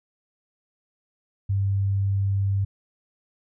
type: tone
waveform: sine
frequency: 98.5 Hz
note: G2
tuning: 9 cents sharp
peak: -20 dBFS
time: 1.49-2.65 s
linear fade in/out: 10 ms
effects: none